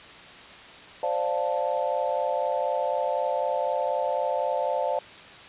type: chord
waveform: sine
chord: D minor seventh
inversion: third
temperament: equal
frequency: 523.3 / 587.3 / 698.5 / 880 Hz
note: C5 / D5 / F5 / A5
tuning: 0 / 0 / 0 / 0 cents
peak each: -29 / -28 / -30 / -30 dBFS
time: 1.03-4.99 s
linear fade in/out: 2 ms
effects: white hiss -45 dBFS RMS until 5.48 s + resampled to 8000 Hz